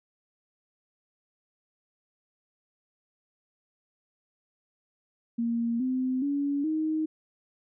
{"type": "tone with pitch steps", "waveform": "sine", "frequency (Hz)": [233.1, 257.2, 283.7, 313], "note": ["A#3", "C4", "C#4", "D#4"], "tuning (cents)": [0, -30, 40, 10], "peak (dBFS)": -25, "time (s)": [5.38, 7.06], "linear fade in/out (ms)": 10, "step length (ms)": 420, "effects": []}